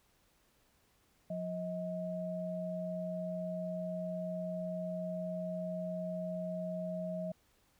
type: tone pair together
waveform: sine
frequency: 177.8 / 633.6 Hz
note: F3 / D#5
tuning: +31 / +31 cents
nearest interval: octave + minor seventh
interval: 2200 cents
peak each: -39 / -38 dBFS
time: 1.3-7.32 s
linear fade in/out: 5 ms
effects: pink hiss -71 dBFS RMS until 7.79 s